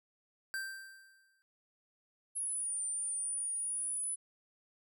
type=tone with exponential decay; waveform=square; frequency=1568 Hz; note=G6; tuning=in tune; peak=-35 dBFS; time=0.54-1.42 s; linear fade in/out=0 ms; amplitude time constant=190 ms
type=exponential two-way sweep; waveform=sine; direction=down then up; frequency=10640 to 9090 to 10010 Hz; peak=-34 dBFS; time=2.35-4.16 s; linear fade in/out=20 ms; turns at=2.82 s
effects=none